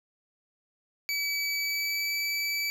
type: tone with pitch glide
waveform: 25% pulse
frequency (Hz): 2290 to 2305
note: D7 to D7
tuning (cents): -44 to -33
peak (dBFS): -24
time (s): 1.09-2.7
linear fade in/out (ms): 0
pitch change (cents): +11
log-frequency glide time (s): 1.6-2.14
effects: none